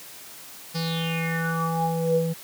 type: tone with low-pass filter sweep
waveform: square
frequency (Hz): 164.81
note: E3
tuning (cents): 0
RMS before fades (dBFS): -25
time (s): 0.74-2.34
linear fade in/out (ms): 20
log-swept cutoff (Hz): 5000 to 360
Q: 7.5
effects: white hiss -43 dBFS RMS until 2.43 s + high-pass 100 Hz 12 dB/octave